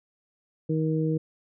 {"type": "harmonic tone", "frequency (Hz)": 157.9, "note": "D#3", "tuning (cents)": 26, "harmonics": [1, 2, 3], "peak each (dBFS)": [-25, -28, -30], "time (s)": [0.69, 1.18], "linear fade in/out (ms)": 10, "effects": []}